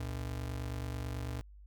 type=ring-modulated tone; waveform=square; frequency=92.2 Hz; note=F#2; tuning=6 cents flat; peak=-34 dBFS; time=0-1.41 s; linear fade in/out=0 ms; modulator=24.6 Hz; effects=added 50 Hz sine -51 dBFS peak until 1.66 s